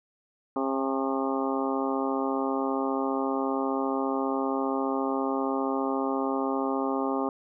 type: harmonic tone with a mistuned harmonic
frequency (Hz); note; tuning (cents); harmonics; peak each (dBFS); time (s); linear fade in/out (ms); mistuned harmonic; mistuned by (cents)
134.8; C#3; -48; 2 / 3 / 4 / 5 / 6 / 7 / 8 / 9; -29 / -32 / -34 / -37 / -34 / -38 / -36 / -37; 0.56-7.29; 2; 7; -77
effects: none